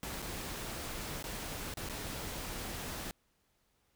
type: noise with dropouts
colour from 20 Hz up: pink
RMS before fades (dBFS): -41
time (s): 0.03-3.11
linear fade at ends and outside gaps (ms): 0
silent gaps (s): 0.22-0.225 / 1.226-1.241 / 1.739-1.772 / 1.888-1.897
effects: pink hiss -75 dBFS RMS until 3.95 s